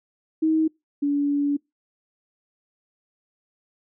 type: tone pair in turn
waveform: sine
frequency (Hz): 316.9 / 286.4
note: D#4 / D4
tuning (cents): +32 / -43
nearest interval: major second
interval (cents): 175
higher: first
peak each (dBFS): -17 / -19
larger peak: first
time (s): 0.42-0.68 / 1.02-1.57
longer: second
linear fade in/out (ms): 10
effects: noise-tail reverb RT60 0.2 s tail -25 dB re dry